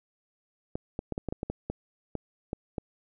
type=clicks; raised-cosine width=2 ms; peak=-18 dBFS; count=12; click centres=0.755 / 0.991 / 1.123 / 1.179 / 1.287 / 1.325 / 1.431 / 1.5 / 1.7 / 2.153 / 2.531 / 2.782 s; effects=none